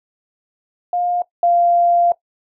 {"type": "tone pair in turn", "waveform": "sine", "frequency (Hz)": [708, 693.8], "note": ["F5", "F5"], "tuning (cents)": [23, -12], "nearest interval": "unison", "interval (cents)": 35, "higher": "first", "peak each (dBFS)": [-16, -11], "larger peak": "second", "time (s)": [[0.93, 1.22], [1.43, 2.12]], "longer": "second", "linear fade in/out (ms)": 2, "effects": ["noise-tail reverb RT60 0.1 s tail -18 dB re dry"]}